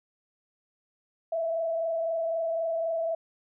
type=tone with frequency modulation; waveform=sine; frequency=659.3 Hz; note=E5; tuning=in tune; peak=-26 dBFS; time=1.32-3.15 s; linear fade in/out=5 ms; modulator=23.9 Hz; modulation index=0.59; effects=none